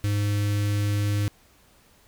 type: tone with notch filter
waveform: square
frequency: 102.6 Hz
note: G#2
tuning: 21 cents flat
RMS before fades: -24 dBFS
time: 0.04-1.28 s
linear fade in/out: 0 ms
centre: 800 Hz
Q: 0.67
effects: pink hiss -58 dBFS RMS until 2.07 s